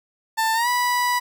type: tone with pitch glide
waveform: 30% pulse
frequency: 890 to 981.8 Hz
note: A5 to B5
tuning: +20 to -10 cents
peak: -16 dBFS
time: 0.37-1.2 s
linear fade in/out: 20 ms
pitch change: +170 cents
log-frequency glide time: 0.54-0.68 s
effects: none